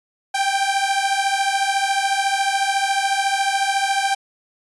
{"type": "beating tone pair", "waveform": "sawtooth", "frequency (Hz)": [780, 794], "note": ["G5", "G5"], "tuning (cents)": [-9, 22], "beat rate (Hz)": 14, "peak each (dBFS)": -17, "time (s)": [0.34, 4.15], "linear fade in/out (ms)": 10, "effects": ["resampled to 24000 Hz"]}